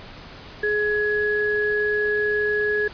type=tone pair together; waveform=sine; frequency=420 / 1680 Hz; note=G#4 / G#6; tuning=+19 / +19 cents; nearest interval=2 octaves; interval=2400 cents; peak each=-22 dBFS; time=0.63-2.88 s; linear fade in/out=5 ms; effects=pink hiss -41 dBFS RMS until 2.93 s + resampled to 11025 Hz